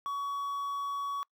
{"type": "tone with quantisation", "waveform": "triangle", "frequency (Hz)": 1125, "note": "C#6", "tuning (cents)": 25, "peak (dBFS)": -30, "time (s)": [0.06, 1.23], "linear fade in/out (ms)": 0, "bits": 10, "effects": ["noise-tail reverb RT60 0.1 s tail -26 dB re dry"]}